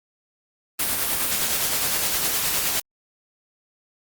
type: noise with tremolo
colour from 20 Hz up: white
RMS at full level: -22 dBFS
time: 0.79-2.8 s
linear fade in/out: 5 ms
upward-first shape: sine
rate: 9.7 Hz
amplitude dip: 30%
effects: Opus 32 kbps